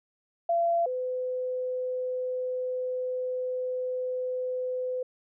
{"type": "tone pair in turn", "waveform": "sine", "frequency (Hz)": [681, 506.4], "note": ["F5", "B4"], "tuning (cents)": [-44, 43], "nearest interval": "perfect fourth", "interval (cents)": 513, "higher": "first", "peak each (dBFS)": [-22, -28], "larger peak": "first", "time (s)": [[0.49, 0.86], [0.86, 5.03]], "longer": "second", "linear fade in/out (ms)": 5, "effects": []}